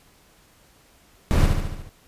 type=noise with echo; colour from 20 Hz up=brown; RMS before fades=-17 dBFS; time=1.31-1.46 s; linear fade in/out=0 ms; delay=72 ms; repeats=6; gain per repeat=-4 dB; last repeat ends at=1.892 s; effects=pink hiss -56 dBFS RMS until 2.07 s + resampled to 32000 Hz